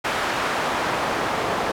pink noise with band-pass filter sweep, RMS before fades -24 dBFS, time 0.04-1.72 s, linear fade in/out 10 ms, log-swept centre 1200 to 760 Hz, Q 0.78, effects none

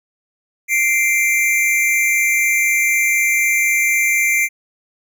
square tone pair together, 2093 / 2349 Hz, C7 / D7, 0 / 0 cents, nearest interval major second, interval 200 cents, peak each -17 dBFS, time 0.68-4.49 s, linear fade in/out 50 ms, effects none

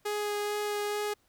sawtooth tone with vibrato, 415.3 Hz, G#4, in tune, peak -26 dBFS, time 0.05-1.14 s, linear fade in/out 10 ms, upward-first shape sine, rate 2.3 Hz, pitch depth 9 cents each way, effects pink hiss -69 dBFS RMS until 1.28 s

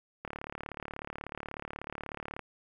click train, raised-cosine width 0.5 ms, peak -23 dBFS, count 79, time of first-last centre 0.25-2.393 s, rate 36.4 Hz, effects 10-bit

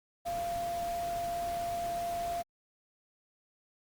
sine tone in noise, 690 Hz, F5, 21 cents flat, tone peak -32 dBFS, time 0.25-2.43 s, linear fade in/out 20 ms, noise pink, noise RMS -45 dBFS, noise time 0.25-2.43 s, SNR +10 dB, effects Opus 48 kbps

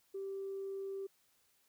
sine tone, 390.2 Hz, G4, 8 cents flat, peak -38 dBFS, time 0.14-1.07 s, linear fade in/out 10 ms, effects tanh soft clip ceiling -34 dBFS + white hiss -73 dBFS RMS until 1.68 s

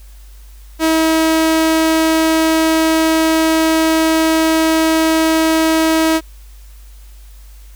sawtooth tone, 320.9 Hz, E4, 46 cents flat, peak -7 dBFS, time 0.79-6.21 s, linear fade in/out 50 ms, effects added 50 Hz sine -35 dBFS peak until 7.75 s + white hiss -49 dBFS RMS until 7.75 s

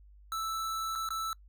square tone with dropouts, 1318.5 Hz, E6, in tune, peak -33 dBFS, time 0.32-1.33 s, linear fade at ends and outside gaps 1 ms, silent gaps 0.953-0.957 / 1.089-1.105 s, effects noise-tail reverb RT60 0.1 s tail -25 dB re dry + added 50 Hz sine -53 dBFS peak until 1.48 s

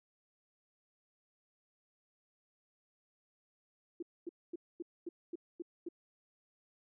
sine tone bursts, 342.8 Hz, F4, 32 cents flat, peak -38 dBFS, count 8, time 4-5.888 s, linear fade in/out 5 ms, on 26 ms, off 240 ms, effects none

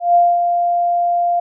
sine tone with ADSR envelope, 697 Hz, F5, 4 cents flat, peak -7 dBFS, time 0-1.4 s, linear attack 150 ms, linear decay 230 ms, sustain -6 dB, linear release 7 ms, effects none

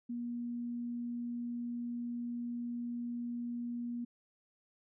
sine tone, 239.1 Hz, A#3, 44 cents sharp, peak -36 dBFS, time 0.09-4.05 s, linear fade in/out 10 ms, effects none

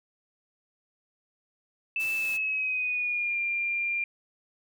sine tone with pitch glide, 2637 to 2390 Hz, E7 to D7, 0 to +30 cents, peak -26 dBFS, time 1.96-4.04 s, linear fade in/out 2 ms, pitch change -170 cents, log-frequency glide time 2.15-3.38 s
white noise, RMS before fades -43 dBFS, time 1.99-2.38 s, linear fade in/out 20 ms
effects none

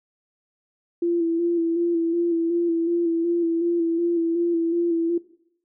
sine tone with vibrato, 337.8 Hz, E4, 42 cents sharp, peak -19 dBFS, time 1.02-5.18 s, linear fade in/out 5 ms, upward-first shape square, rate 2.7 Hz, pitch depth 28 cents each way, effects noise-tail reverb RT60 0.7 s tail -18 dB re dry

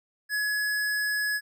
square tone, 1690 Hz, G#6, 30 cents sharp, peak -26 dBFS, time 0.29-1.41 s, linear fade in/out 50 ms, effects none

